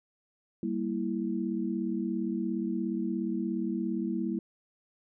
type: chord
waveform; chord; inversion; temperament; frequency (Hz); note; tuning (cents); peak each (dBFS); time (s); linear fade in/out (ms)
sine; E diminished; first; equal; 196 / 233.1 / 329.6; G3 / Bb3 / E4; 0 / 0 / 0; -33; 0.63-4.39; 2
effects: none